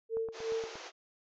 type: tone with tremolo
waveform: sine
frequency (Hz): 450.6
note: A4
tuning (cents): +41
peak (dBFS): -30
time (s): 0.09-0.78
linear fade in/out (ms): 50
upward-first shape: sine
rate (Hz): 2.8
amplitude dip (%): 90
type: click train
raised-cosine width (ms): 1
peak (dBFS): -32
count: 6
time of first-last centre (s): 0.17-0.755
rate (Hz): 8.54
type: band-pass noise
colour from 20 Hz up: pink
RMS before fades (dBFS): -47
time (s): 0.32-0.92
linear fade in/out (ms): 50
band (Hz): 340 to 6700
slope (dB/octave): 96
effects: none